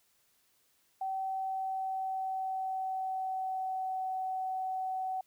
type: tone with pitch glide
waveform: sine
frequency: 766 to 753.7 Hz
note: G5 to F#5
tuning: -40 to +32 cents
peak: -32 dBFS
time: 1.01-5.21 s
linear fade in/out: 5 ms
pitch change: -28 cents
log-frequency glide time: 1.19-4.1 s
effects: white hiss -71 dBFS RMS until 5.26 s